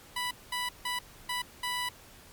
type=tone bursts at uneven times; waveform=15% pulse; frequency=987.8 Hz; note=B5; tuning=in tune; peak=-24 dBFS; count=5; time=0.16-0.31 / 0.52-0.69 / 0.85-0.99 / 1.29-1.42 / 1.63-1.89 s; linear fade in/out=5 ms; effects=pink hiss -53 dBFS RMS until 2.32 s + MP3 96 kbps